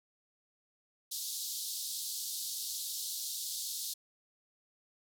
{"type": "band-pass noise", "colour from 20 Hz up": "pink", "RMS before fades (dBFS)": -39, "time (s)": [1.11, 3.94], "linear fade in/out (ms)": 10, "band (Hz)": [3700, 16000], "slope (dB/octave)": 48, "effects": []}